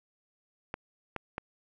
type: clicks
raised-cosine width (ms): 0.5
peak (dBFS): -19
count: 3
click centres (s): 0.741 / 1.163 / 1.381
effects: none